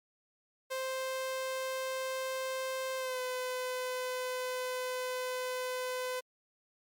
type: tone with pitch glide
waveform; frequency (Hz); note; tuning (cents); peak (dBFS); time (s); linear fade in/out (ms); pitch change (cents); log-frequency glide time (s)
sawtooth; 523.3 to 506.6; C5 to B4; 0 to +44; -30; 0.7-6.21; 20; -56; 2.97-3.2
effects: MP3 96 kbps